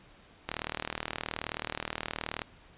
click train, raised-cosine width 0.3 ms, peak -16 dBFS, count 76, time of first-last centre 0.49-2.418 s, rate 38.9 Hz, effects pink hiss -57 dBFS RMS until 2.77 s + resampled to 8000 Hz

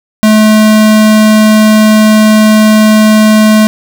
square tone, 215.5 Hz, A3, 36 cents flat, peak -3 dBFS, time 0.23-3.67 s, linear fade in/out 0 ms, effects none

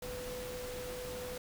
sine tone in noise, 498.2 Hz, B4, 15 cents sharp, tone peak -41 dBFS, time 0.02-1.38 s, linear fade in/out 5 ms, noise pink, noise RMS -45 dBFS, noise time 0.02-1.38 s, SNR +1 dB, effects none

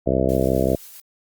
harmonic tone, 65.41 Hz, C2, in tune, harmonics 1 / 2 / 3 / 4 / 5 / 6 / 7 / 8 / 9 / 10, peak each -26 / -26 / -26 / -26 / -26 / -26 / -26 / -26 / -26 / -26 dBFS, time 0.06-0.76 s, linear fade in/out 10 ms
blue noise with tremolo, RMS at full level -40 dBFS, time 0.29-1 s, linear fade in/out 0 ms, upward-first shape sine, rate 7.7 Hz, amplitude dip 35%
effects Opus 32 kbps

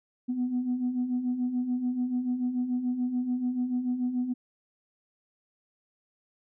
sine beating tone pair, 243.5 / 250.4 Hz, B3 / B3, -24 / +24 cents, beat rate 6.9 Hz, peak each -33 / -26 dBFS, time 0.28-4.34 s, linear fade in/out 20 ms, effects tanh soft clip ceiling -21 dBFS

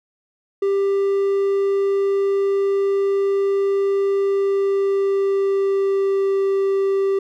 triangle tone with pitch glide, 395.1 to 391 Hz, G4 to G4, +14 to -4 cents, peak -14 dBFS, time 0.62-7.19 s, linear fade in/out 5 ms, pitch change -18 cents, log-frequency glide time 4.2-6.42 s, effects none

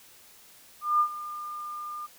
sine tone with ADSR envelope, 1205 Hz, D6, 44 cents sharp, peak -18 dBFS, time 0.81-2.07 s, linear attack 190 ms, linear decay 79 ms, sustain -16 dB, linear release 20 ms, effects white hiss -54 dBFS RMS until 2.18 s

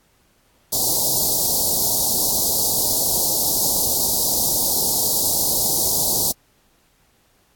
white band-stop noise, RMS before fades -19 dBFS, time 0.72-6.32 s, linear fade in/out 10 ms, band 900 to 4100 Hz, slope 48 dB/octave, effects pink hiss -60 dBFS RMS until 7.55 s + AAC 64 kbps

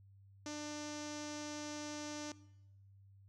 sawtooth tone with low-pass filter, 298.1 Hz, D4, 26 cents sharp, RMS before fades -44 dBFS, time 0.46-2.32 s, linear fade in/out 2 ms, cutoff 6100 Hz, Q 4.4, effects noise-tail reverb RT60 0.9 s tail -20 dB re dry + added 98 Hz sine -59 dBFS peak until 3.28 s

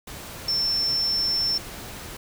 sine tone in noise, 5380 Hz, E8, 34 cents sharp, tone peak -21 dBFS, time 0.48-1.58 s, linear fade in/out 5 ms, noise pink, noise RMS -38 dBFS, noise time 0.07-2.17 s, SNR +14 dB, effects none

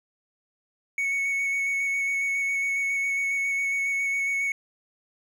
triangle tone with vibrato, 2217 Hz, C#7, in tune, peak -22 dBFS, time 0.98-4.52 s, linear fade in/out 2 ms, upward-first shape square, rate 7.3 Hz, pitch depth 10 cents each way, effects none

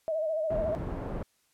sine tone with vibrato, 631 Hz, D#5, 24 cents sharp, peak -27 dBFS, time 0.08-0.75 s, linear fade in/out 0 ms, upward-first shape sine, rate 14 Hz, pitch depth 66 cents each way
pink low-pass noise, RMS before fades -35 dBFS, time 0.5-1.23 s, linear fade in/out 5 ms, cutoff 750 Hz, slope 12 dB/octave
effects white hiss -70 dBFS RMS until 1.53 s + low-pass 12000 Hz 12 dB/octave

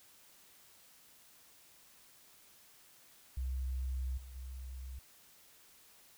sine tone with level steps, 64.5 Hz, C2, 24 cents flat, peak -34 / -47 / -42 dBFS, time 3.37-4.99 s, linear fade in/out 5 ms, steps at 4.17 / 4.35 s, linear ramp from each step 10 ms, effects white hiss -62 dBFS RMS until 6.17 s

